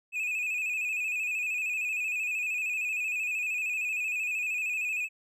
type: tone with vibrato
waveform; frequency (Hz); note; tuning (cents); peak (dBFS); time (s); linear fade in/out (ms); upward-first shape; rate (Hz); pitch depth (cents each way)
triangle; 2528; D#7; +27; -27; 0.12-5.09; 50; square; 13; 48
effects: none